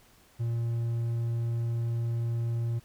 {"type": "tone", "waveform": "triangle", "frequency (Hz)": 116.7, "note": "A#2", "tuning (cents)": 2, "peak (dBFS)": -25, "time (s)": [0.39, 2.8], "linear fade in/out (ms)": 20, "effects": ["pink hiss -60 dBFS RMS until 2.84 s"]}